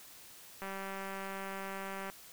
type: click train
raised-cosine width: 0.5 ms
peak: -27 dBFS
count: 288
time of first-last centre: 0.62-2.099 s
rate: 194 Hz
effects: white hiss -54 dBFS RMS until 2.32 s